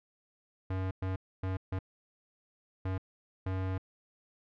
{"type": "tone bursts at uneven times", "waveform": "square", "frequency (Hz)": 94.1, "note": "F#2", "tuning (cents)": 30, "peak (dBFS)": -32, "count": 6, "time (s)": [[0.7, 0.91], [1.02, 1.16], [1.43, 1.57], [1.72, 1.79], [2.85, 2.98], [3.46, 3.78]], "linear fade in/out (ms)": 5, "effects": ["low-pass 2000 Hz 12 dB/octave"]}